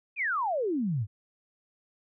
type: exponential sweep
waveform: sine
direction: down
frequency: 2575 to 94.4 Hz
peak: -26 dBFS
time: 0.16-1.07 s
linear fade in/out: 50 ms
effects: none